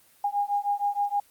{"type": "beating tone pair", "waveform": "sine", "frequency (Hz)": [811, 817.4], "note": ["G#5", "G#5"], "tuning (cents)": [-41, -28], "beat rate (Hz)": 6.4, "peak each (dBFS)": [-27, -27], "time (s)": [0.24, 1.2], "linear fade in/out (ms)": 5, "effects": ["white hiss -59 dBFS RMS until 1.3 s", "Opus 24 kbps"]}